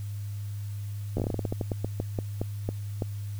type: slowing click train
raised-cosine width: 2 ms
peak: -16 dBFS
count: 19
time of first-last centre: 1.17-3.022 s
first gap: 13 ms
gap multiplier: 1.21
effects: added 102 Hz sine -32 dBFS peak until 3.39 s + white hiss -54 dBFS RMS until 3.39 s